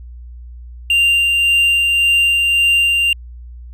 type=tone with tremolo; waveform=triangle; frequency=2784 Hz; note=F7; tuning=6 cents flat; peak=-8 dBFS; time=0.9-3.13 s; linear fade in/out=2 ms; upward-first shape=sine; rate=1.8 Hz; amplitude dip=25%; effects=added 60 Hz sine -31 dBFS peak until 3.73 s